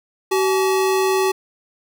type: tone pair together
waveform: square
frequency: 380.8 / 854 Hz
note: F#4 / G#5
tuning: +50 / +48 cents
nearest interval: octave + major second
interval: 1398 cents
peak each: -17 / -24 dBFS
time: 0.31-1.32 s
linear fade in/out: 10 ms
effects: none